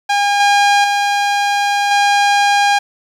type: tone with level steps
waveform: sawtooth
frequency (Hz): 811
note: G#5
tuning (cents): -41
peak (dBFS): -8 / -5 / -9 / -6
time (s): 0.09-2.79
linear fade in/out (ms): 10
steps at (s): 0.4 / 0.84 / 1.91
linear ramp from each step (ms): 2
effects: low-pass 6000 Hz 12 dB/octave + 7-bit